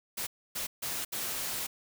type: noise bursts at uneven times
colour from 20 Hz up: white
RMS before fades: -35 dBFS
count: 4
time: 0.17-0.27 / 0.55-0.67 / 0.82-1.05 / 1.12-1.67 s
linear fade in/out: 10 ms
effects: none